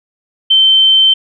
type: tone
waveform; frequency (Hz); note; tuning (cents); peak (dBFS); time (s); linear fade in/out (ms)
sine; 3100; G7; -20; -5; 0.5-1.14; 10
effects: none